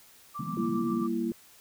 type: tone with tremolo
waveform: sine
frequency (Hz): 1173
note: D6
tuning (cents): -2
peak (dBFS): -34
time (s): 0.34-1.08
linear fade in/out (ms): 20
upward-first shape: triangle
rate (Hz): 7.4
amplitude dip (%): 55
type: band-pass noise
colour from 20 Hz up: white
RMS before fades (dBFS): -36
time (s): 0.39-1.03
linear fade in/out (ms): 5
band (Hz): 140 to 240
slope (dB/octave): 48
type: chord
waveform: sine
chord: E diminished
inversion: first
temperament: equal with one note detuned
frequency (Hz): 196 / 233.1 / 335.8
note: G3 / Bb3 / E4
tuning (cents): 0 / 0 / +32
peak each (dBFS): -35 / -30 / -31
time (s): 0.57-1.32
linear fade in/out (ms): 2
effects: white hiss -56 dBFS RMS until 1.6 s